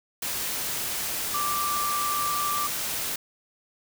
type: tone in noise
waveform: sine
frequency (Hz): 1174.7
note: D6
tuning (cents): 0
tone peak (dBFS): -26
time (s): 1.34-2.67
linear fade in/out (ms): 5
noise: white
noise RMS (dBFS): -30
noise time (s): 0.22-3.16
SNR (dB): +1
effects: none